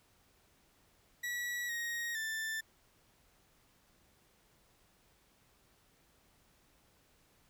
40% pulse tone with pitch steps, 1935 / 1878 / 1771 Hz, B6 / A#6 / A6, -36 / +12 / +11 cents, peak -35 dBFS, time 1.23-2.61 s, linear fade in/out 10 ms, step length 460 ms, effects pink hiss -69 dBFS RMS until 7.49 s

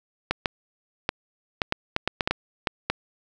clicks, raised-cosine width 0.3 ms, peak -6 dBFS, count 12, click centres 0.31 / 0.458 / 1.091 / 1.618 / 1.724 / 1.964 / 2.076 / 2.208 / 2.275 / 2.31 / 2.672 / 2.9 s, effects none

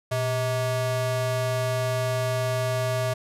square ring-modulated tone, 259.7 Hz, C4, 13 cents flat, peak -21 dBFS, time 0.11-3.14 s, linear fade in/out 10 ms, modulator 379 Hz, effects resampled to 32000 Hz

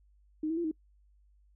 sine tone with pitch steps, 309.8 / 324.5 / 342.5 / 314.5 Hz, D#4 / E4 / F4 / D#4, -7 / -27 / -34 / +19 cents, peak -29 dBFS, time 0.43-0.714 s, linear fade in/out 5 ms, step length 71 ms, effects noise-tail reverb RT60 0.1 s tail -24 dB re dry + added 50 Hz sine -61 dBFS peak until 1.55 s

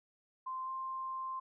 sine tone with pitch glide, 1041 to 1050.1 Hz, C6 to C6, -9 to +6 cents, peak -37 dBFS, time 0.46-1.4 s, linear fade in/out 10 ms, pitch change +15 cents, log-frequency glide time 0.64-0.7 s, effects none

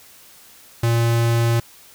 square tone, 116.54 Hz, A#2, in tune, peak -16 dBFS, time 0.83-1.6 s, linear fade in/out 5 ms, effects white hiss -47 dBFS RMS until 1.94 s

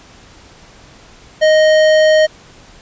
sine tone with tanh clipping, 622.3 Hz, D#5, in tune, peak -9 dBFS, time 1.41-2.27 s, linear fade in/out 20 ms, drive 17 dB, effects pink hiss -42 dBFS RMS until 2.81 s + resampled to 16000 Hz

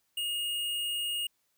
square tone, 2855 Hz, F7, 37 cents sharp, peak -31 dBFS, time 0.17-1.27 s, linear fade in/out 5 ms, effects white hiss -75 dBFS RMS until 1.57 s

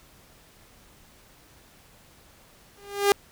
sawtooth tone with exponential growth, 403 Hz, G4, 48 cents sharp, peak -10 dBFS, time 2.77-3.12 s, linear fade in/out 1 ms, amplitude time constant 75 ms, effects pink hiss -55 dBFS RMS until 3.31 s

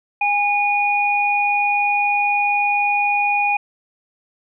sine tone pair together, 819 / 2454 Hz, G#5 / D#7, -24 / -25 cents, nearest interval octave + perfect fifth, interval 1899 cents, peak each -18 / -18 dBFS, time 0.21-3.57 s, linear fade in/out 5 ms, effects none

